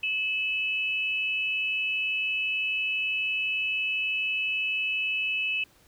sine tone pair together, 2594 / 2974 Hz, E7 / F#7, -28 / +8 cents, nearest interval major second, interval 236 cents, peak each -26 / -33 dBFS, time 0.03-5.64 s, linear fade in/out 5 ms, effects pink hiss -60 dBFS RMS until 5.87 s

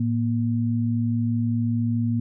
sine tone pair together, 111.6 / 236.5 Hz, A2 / A#3, +25 / +25 cents, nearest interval octave + minor second, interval 1300 cents, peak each -23 dBFS, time 0-2.2 s, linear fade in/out 5 ms, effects none

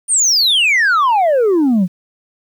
sine exponential sweep, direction down, 9290 to 169.5 Hz, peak -7 dBFS, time 0.08-1.88 s, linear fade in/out 50 ms, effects tanh soft clip ceiling -9 dBFS + 8-bit

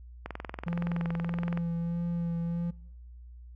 click train, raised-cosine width 0.5 ms, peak -21 dBFS, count 29, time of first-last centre 0.26-1.575 s, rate 21.3 Hz
triangle tone with vibrato, 170.2 Hz, F3, 44 cents flat, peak -27 dBFS, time 0.66-2.71 s, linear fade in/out 10 ms, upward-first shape sine, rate 1.6 Hz, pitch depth 16 cents each way
effects noise-tail reverb RT60 1.0 s tail -25 dB re dry + added 60 Hz sine -45 dBFS peak until 3.55 s

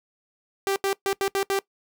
sawtooth tone bursts at uneven times, 392 Hz, G4, in tune, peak -18 dBFS, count 6, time 0.67-0.76 / 0.84-0.93 / 1.06-1.13 / 1.21-1.28 / 1.35-1.43 / 1.5-1.59 s, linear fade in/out 0 ms, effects noise-tail reverb RT60 0.1 s tail -20 dB re dry

